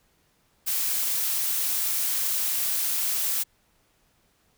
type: noise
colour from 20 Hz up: blue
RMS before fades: -26 dBFS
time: 0.66-3.44 s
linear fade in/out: 20 ms
effects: pink hiss -66 dBFS RMS until 4.57 s